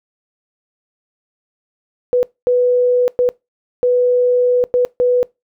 sine tone bursts at uneven times, 493.9 Hz, B4, in tune, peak -10 dBFS, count 6, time 2.13-2.23 / 2.47-3.08 / 3.19-3.29 / 3.83-4.64 / 4.74-4.85 / 5-5.23 s, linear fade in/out 0 ms, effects noise-tail reverb RT60 0.2 s tail -23 dB re dry

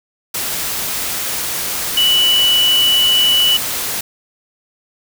sine tone in noise, 2960 Hz, F#7, in tune, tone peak -10 dBFS, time 1.97-3.57 s, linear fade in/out 5 ms, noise white, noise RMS -21 dBFS, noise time 0.34-4.01 s, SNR +8 dB, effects none

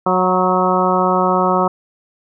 harmonic tone with a mistuned harmonic, 183.6 Hz, F#3, 13 cents flat, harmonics 1 / 2 / 3 / 4 / 5 / 6 / 7, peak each -20 / -20 / -20 / -20 / -20 / -20 / -20 dBFS, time 0.06-1.68 s, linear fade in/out 5 ms, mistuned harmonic 5, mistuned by +26 cents, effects none

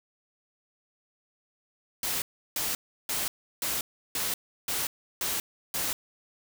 white noise bursts, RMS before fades -30 dBFS, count 8, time 2.03-5.93 s, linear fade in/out 2 ms, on 190 ms, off 340 ms, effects none

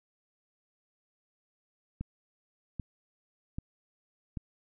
click train, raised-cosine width 5 ms, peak -23 dBFS, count 4, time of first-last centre 2.01-4.372 s, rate 1.27 Hz, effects none

